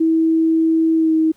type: tone with pitch glide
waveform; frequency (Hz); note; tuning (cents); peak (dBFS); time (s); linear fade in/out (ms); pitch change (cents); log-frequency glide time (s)
sine; 323.7 to 318.1; E4 to D#4; -31 to +38; -12; 0-1.32; 10; -31; 0.95-1.13
effects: pink hiss -57 dBFS RMS until 1.36 s